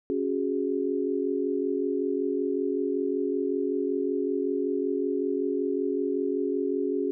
sine chord, C# suspended fourth, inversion none, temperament equal, 277.2 / 370 / 415.3 Hz, C#4 / F#4 / G#4, 0 / 0 / 0 cents, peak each -29 dBFS, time 0.1-7.11 s, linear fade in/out 0 ms, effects none

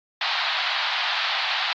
white band-pass noise, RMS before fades -25 dBFS, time 0.21-1.73 s, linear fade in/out 2 ms, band 710 to 4300 Hz, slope 48 dB/octave, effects AAC 48 kbps

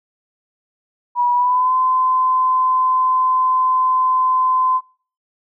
sine tone with pitch glide, 972 to 1026.8 Hz, B5 to C6, -28 to -33 cents, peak -13 dBFS, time 1.15-4.81 s, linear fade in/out 50 ms, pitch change +95 cents, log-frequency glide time 1.33-1.74 s, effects noise-tail reverb RT60 0.5 s tail -26 dB re dry

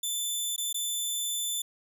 15% pulse tone with dropouts, 3522 Hz, A7, 1 cent sharp, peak -22 dBFS, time 0.03-1.62 s, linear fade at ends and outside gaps 5 ms, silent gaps 0.563-0.579 / 0.729-0.743 s, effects none

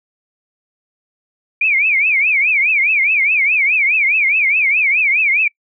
sine tone with vibrato, 2349 Hz, D7, in tune, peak -11 dBFS, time 1.61-5.48 s, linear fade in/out 5 ms, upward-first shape triangle, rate 4.8 Hz, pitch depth 220 cents each way, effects noise-tail reverb RT60 0.1 s tail -26 dB re dry

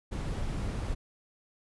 brown noise, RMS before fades -33 dBFS, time 0.11-0.95 s, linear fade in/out 20 ms, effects resampled to 24000 Hz

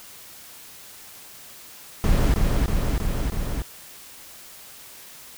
brown noise with echo, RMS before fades -18 dBFS, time 2.04-2.34 s, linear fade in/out 0 ms, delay 320 ms, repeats 4, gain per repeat -2 dB, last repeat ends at 3.62 s, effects white hiss -44 dBFS RMS until 5.37 s

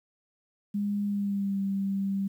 sine tone with pitch glide, 203.9 to 196.05 Hz, G#3 to G3, -32 to 0 cents, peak -26 dBFS, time 0.74-2.28 s, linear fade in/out 10 ms, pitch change -68 cents, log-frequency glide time 1.05-1.6 s, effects 10-bit

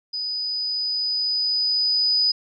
sine tone with level ramp, 4978 Hz, D#8, in tune, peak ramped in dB -25 to -16 dBFS, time 0.13-2.32 s, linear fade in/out 10 ms, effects none

